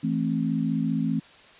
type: chord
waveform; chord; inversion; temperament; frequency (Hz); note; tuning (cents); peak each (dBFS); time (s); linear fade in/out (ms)
sine; A minor; second; equal with one note detuned; 164.81 / 220 / 265.1; E3 / A3 / C4; 0 / 0 / +23; -27; 0.03-1.2; 10
effects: white hiss -51 dBFS RMS until 1.59 s + resampled to 8000 Hz